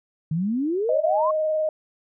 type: exponential sweep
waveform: sine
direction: up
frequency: 150.3 to 1107 Hz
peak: -21 dBFS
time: 0.31-1.31 s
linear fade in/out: 5 ms
type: tone with vibrato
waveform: sine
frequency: 622.3 Hz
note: D#5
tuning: in tune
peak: -20 dBFS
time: 0.89-1.69 s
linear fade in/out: 2 ms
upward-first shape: square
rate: 20 Hz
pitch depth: 15 cents each way
effects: none